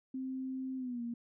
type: tone with pitch glide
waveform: sine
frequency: 261.6 to 235.8 Hz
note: C4 to A#3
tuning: 0 to +20 cents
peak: -36 dBFS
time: 0.14-1.14 s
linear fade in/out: 5 ms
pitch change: -180 cents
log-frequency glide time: 0.77-1.02 s
effects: none